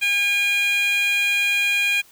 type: tone with high-pass filter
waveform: 15% pulse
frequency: 811 Hz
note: G#5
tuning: 41 cents flat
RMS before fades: -20 dBFS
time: 0.01-2.02 s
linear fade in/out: 20 ms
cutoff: 2300 Hz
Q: 4.5
effects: white hiss -52 dBFS RMS until 2.11 s